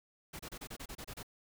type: noise bursts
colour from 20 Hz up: pink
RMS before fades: -45 dBFS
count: 10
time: 0.33-1.231 s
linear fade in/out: 10 ms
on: 64 ms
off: 29 ms
effects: none